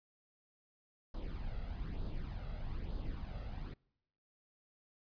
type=noise with flanger; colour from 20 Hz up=brown; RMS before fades=-41 dBFS; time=1.14-3.74 s; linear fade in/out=5 ms; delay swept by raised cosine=0.22 to 1.52 ms; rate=1.1 Hz; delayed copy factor=+0.6; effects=noise-tail reverb RT60 0.9 s tail -26 dB re dry + resampled to 11025 Hz